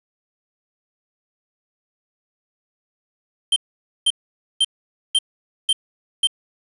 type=tone bursts; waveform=square; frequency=3138 Hz; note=G7; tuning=1 cent sharp; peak=-14 dBFS; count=6; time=3.52-6.272 s; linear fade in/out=5 ms; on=42 ms; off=500 ms; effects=resampled to 24000 Hz + 7-bit